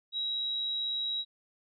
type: tone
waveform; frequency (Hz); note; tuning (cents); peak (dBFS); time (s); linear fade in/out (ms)
sine; 3854; B7; -43; -30; 0.12-1.25; 50
effects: none